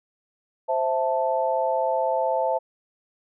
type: chord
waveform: sine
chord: A minor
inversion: first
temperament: equal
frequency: 523.3 / 659.3 / 880 Hz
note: C5 / E5 / A5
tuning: 0 / 0 / 0 cents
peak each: -25 dBFS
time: 0.68-2.59 s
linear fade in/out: 20 ms
effects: none